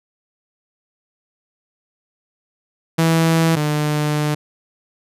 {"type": "tone pair in turn", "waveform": "sawtooth", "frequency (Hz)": [163.6, 149.9], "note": ["E3", "D3"], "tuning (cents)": [-13, 36], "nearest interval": "major second", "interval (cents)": 151, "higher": "first", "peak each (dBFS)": [-9, -13], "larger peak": "first", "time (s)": [[2.98, 3.56], [3.56, 4.35]], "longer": "second", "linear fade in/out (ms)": 10, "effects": ["resampled to 32000 Hz"]}